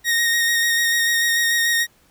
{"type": "tone with vibrato", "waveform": "sawtooth", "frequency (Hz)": 1864.7, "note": "A#6", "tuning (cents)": 0, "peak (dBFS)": -13, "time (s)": [0.04, 1.87], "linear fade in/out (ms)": 50, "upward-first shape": "square", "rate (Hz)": 6.8, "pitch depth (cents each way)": 15, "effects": ["pink hiss -57 dBFS RMS until 2.1 s"]}